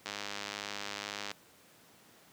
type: click train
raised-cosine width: 0.2 ms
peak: -20 dBFS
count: 129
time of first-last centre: 0.06-1.315 s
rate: 102 Hz
effects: pink hiss -60 dBFS RMS until 2.32 s + high-pass 150 Hz 12 dB/octave